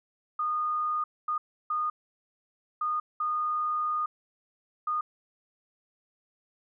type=tone bursts at uneven times; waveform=sine; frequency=1227 Hz; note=D#6; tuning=25 cents flat; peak=-26 dBFS; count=6; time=0.39-1.04 / 1.28-1.38 / 1.7-1.9 / 2.81-3 / 3.2-4.06 / 4.87-5.01 s; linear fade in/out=5 ms; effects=none